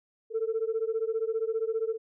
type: beating tone pair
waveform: sine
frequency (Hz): 440 / 455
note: A4 / A#4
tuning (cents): 0 / -42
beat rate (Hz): 15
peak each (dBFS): -29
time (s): 0.3-1.98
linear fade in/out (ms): 50
effects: tanh soft clip ceiling -21 dBFS